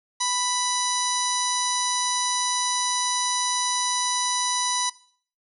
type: harmonic tone with a mistuned harmonic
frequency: 989 Hz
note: B5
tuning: 2 cents sharp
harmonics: 1 / 2 / 3 / 4 / 5 / 6 / 7 / 9 / 10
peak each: -27 / -35 / -39 / -28 / -35 / -27 / -34 / -35 / -38 dBFS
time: 0.2-4.9 s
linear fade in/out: 10 ms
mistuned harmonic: 10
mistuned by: +29 cents
effects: noise-tail reverb RT60 0.5 s tail -19 dB re dry